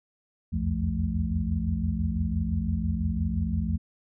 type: tone cluster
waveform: sine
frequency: 62.8 / 81.7 / 87.6 / 171.3 / 217.4 Hz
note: B1 / E2 / F2 / F3 / A3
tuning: +30 / -15 / +6 / -33 / -21 cents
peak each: -31 dBFS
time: 0.52-3.78 s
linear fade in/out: 20 ms
effects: none